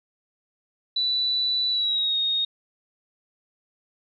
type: tone with pitch glide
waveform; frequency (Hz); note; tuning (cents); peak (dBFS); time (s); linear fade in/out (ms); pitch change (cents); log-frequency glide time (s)
sine; 3967 to 3723; B7 to A#7; +7 to -3; -21; 0.96-2.45; 5; -110; 1.7-2.17
effects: none